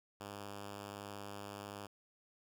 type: tone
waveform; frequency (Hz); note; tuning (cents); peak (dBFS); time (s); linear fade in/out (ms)
5% pulse; 101.4; G#2; -41; -34; 0.2-1.87; 10
effects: none